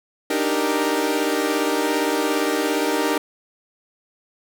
sawtooth chord, Eb major seventh, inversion third, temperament equal, 293.7 / 311.1 / 392 / 466.2 Hz, D4 / Eb4 / G4 / Bb4, 0 / 0 / 0 / 0 cents, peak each -21 dBFS, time 0.3-3.18 s, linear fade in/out 5 ms, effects none

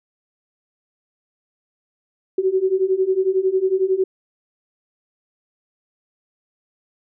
sine beating tone pair, 371.9 / 382.9 Hz, F#4 / G4, +9 / -41 cents, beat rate 11 Hz, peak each -20 / -18 dBFS, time 2.38-4.04 s, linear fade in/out 5 ms, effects none

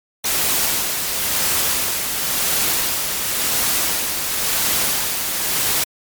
white noise with tremolo, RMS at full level -18 dBFS, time 0.24-5.84 s, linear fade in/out 5 ms, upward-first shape sine, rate 0.95 Hz, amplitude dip 40%, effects MP3 96 kbps

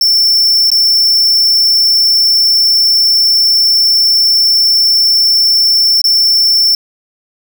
square tone with dropouts, 5390 Hz, E8, 38 cents sharp, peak -7 dBFS, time 0.01-6.75 s, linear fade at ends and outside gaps 2 ms, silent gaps 0.703-0.716 / 6.017-6.041 s, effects none

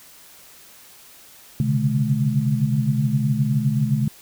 sine tone cluster, 127.4 / 139 / 146.7 / 212.6 Hz, C3 / C#3 / D3 / G#3, -46 / +5 / -2 / +41 cents, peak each -23 dBFS, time 1.6-4.08 s, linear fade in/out 2 ms, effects white hiss -47 dBFS RMS until 4.21 s

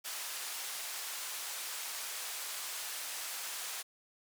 white band-pass noise, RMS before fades -41 dBFS, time 0.04-3.83 s, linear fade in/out 20 ms, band 700 to 12000 Hz, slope 12 dB/octave, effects none

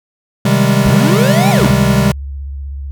square chord, Ab major seventh, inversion first, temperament equal, 130.81 / 155.56 / 196 / 207.7 Hz, C3 / Eb3 / G3 / Ab3, 0 / 0 / 0 / 0 cents, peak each -14 / -18 / -14 / -17 dBFS, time 0.45-2.12 s, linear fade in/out 5 ms
square linear two-way sweep, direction up then down, 36.71 to 822 to 43.32 Hz, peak -15 dBFS, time 0.85-1.72 s, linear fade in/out 10 ms, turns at 1.5 s
sine tone with vibrato, 69.3 Hz, C#2, in tune, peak -21 dBFS, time 1.59-2.91 s, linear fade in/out 0 ms, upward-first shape square, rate 16 Hz, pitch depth 49 cents each way
effects none

